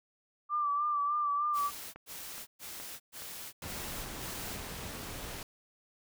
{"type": "tone with vibrato", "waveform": "sine", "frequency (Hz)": 1174.7, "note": "D6", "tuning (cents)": 0, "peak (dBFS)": -28, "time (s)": [0.49, 1.71], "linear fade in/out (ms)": 50, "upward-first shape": "sine", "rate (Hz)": 3.3, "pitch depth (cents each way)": 41}
{"type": "noise bursts", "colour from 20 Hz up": "white", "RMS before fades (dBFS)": -44, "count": 6, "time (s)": [1.53, 4.59], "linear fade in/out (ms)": 50, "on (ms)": 410, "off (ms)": 120}
{"type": "click train", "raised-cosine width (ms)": 0.5, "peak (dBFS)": -32, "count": 8, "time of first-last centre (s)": [1.96, 4.901], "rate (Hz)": 2.38}
{"type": "noise", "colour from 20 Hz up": "pink", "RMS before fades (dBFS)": -42, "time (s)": [3.62, 5.43], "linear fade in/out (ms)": 2}
{"effects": []}